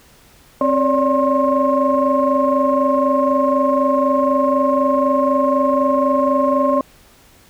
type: tone cluster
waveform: sine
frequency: 265 / 564 / 588 / 1066 Hz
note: C4 / C#5 / D5 / C6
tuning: +22 / +30 / +2 / +32 cents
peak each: -18 dBFS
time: 0.61-6.81 s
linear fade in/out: 2 ms
effects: tanh soft clip ceiling -4 dBFS + pink hiss -49 dBFS RMS until 7.49 s